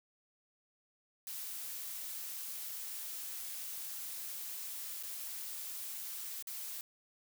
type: noise with dropouts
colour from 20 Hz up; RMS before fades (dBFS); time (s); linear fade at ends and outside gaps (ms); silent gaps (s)
blue; -43; 1.27-6.81; 1; 5.028-5.034 / 6.425-6.471
effects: none